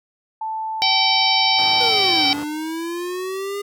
sine tone, 880 Hz, A5, in tune, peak -23 dBFS, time 0.41-1.89 s, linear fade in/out 5 ms
harmonic tone, 769 Hz, G5, 33 cents flat, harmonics 1 / 3 / 4 / 5 / 6 / 7, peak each -22 / -22 / -22 / -22 / -22 / -22 dBFS, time 0.82-2.33 s, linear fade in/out 0 ms
5% pulse chord, F half-diminished seventh, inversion none, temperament equal, 87.31 / 103.83 / 123.47 / 155.56 Hz, F2 / Ab2 / Cb3 / Eb3, 0 / 0 / 0 / 0 cents, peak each -29 / -25 / -28 / -26 dBFS, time 1.58-2.44 s, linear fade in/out 5 ms
square linear two-way sweep, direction down then up, 493.9 to 280.9 to 407.9 Hz, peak -25 dBFS, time 1.8-3.62 s, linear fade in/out 10 ms, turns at 2.27 s
effects none

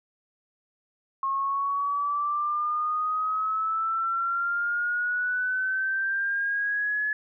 sine exponential sweep, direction up, 1080 to 1710 Hz, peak -24 dBFS, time 1.23-7.13 s, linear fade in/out 2 ms, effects none

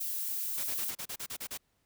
violet noise, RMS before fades -35 dBFS, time 0-0.91 s, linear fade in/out 10 ms
white noise bursts, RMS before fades -39 dBFS, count 10, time 0.57-1.576 s, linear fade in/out 10 ms, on 70 ms, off 34 ms
effects pink hiss -75 dBFS RMS until 1.85 s

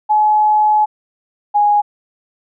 sine tone pair in turn, 850 / 828.2 Hz, G#5 / G#5, +40 / -5 cents, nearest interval unison, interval 45 cents, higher first, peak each -9 dBFS, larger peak neither, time 0.09-0.86 / 1.54-1.82 s, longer first, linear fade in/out 20 ms, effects none

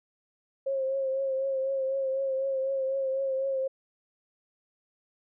sine tone with vibrato, 536 Hz, C5, 42 cents sharp, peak -26 dBFS, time 0.66-3.68 s, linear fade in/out 10 ms, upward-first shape triangle, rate 4 Hz, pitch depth 38 cents each way, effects none

